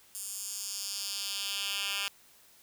10% pulse tone with high-pass filter sweep, 199.5 Hz, G3, 31 cents sharp, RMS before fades -36 dBFS, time 0.15-2.08 s, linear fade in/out 0 ms, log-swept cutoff 8600 to 2300 Hz, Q 1.7, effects white hiss -60 dBFS RMS until 2.62 s

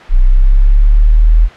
sine linear sweep, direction up, 30.25 to 41.2 Hz, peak -3 dBFS, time 0.09-1.49 s, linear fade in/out 50 ms, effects white hiss -33 dBFS RMS until 1.56 s + low-pass 2000 Hz 12 dB/octave

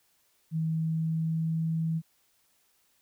sine tone with pitch glide, 160.4 to 162.17 Hz, E3 to E3, -47 to -28 cents, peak -26 dBFS, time 0.51-2.02 s, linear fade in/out 50 ms, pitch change +19 cents, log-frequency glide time 0.65-1.7 s, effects white hiss -69 dBFS RMS until 3.01 s

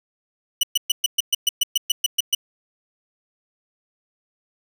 sawtooth tone bursts, 2958 Hz, F#7, 1 cent flat, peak -12 dBFS, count 13, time 0.61-2.349 s, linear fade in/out 5 ms, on 23 ms, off 120 ms, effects none

